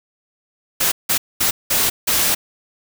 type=noise bursts at uneven times; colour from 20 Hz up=white; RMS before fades=-17 dBFS; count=5; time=0.8-0.92 / 1.09-1.18 / 1.4-1.51 / 1.7-1.9 / 2.07-2.35 s; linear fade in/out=10 ms; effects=none